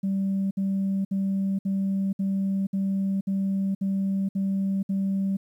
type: tone bursts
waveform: sine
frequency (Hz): 194.4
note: G3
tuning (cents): -14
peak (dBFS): -21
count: 10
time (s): 0.03-5.37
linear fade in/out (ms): 10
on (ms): 480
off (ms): 60
effects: tanh soft clip ceiling -20 dBFS + 10-bit